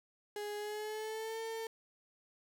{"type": "tone with pitch glide", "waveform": "35% pulse", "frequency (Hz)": [415.3, 450.3], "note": ["G#4", "A4"], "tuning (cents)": [0, 40], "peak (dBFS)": -37, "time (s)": [0.36, 1.67], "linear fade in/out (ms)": 2, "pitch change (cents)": 140, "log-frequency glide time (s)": [0.57, 1.4], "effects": []}